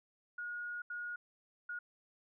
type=tone bursts at uneven times; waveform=sine; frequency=1441 Hz; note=F#6; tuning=46 cents flat; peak=-39 dBFS; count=3; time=0.38-0.82 / 0.9-1.16 / 1.69-1.79 s; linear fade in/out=5 ms; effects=none